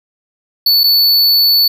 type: tone with dropouts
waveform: square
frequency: 4460 Hz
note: C#8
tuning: 10 cents sharp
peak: -8 dBFS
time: 0.66-1.68 s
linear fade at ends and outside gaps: 5 ms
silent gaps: 0.835-0.839 s
effects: none